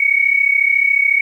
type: tone pair together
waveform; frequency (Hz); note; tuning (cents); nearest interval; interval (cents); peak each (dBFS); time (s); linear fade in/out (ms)
sine; 2217 / 2251; C#7 / C#7; 0 / +26; unison; 26; -14; 0-1.21; 5
effects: 8-bit